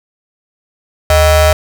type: ring-modulated tone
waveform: 45% pulse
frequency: 349.2 Hz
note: F4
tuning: in tune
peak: -3 dBFS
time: 1.1-1.53 s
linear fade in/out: 2 ms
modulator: 272 Hz
effects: none